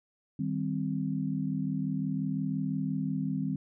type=chord; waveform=sine; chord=C minor; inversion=first; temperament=equal; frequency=155.56 / 196 / 261.6 Hz; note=Eb3 / G3 / C4; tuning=0 / 0 / 0 cents; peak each=-33 dBFS; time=0.39-3.56 s; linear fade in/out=5 ms; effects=none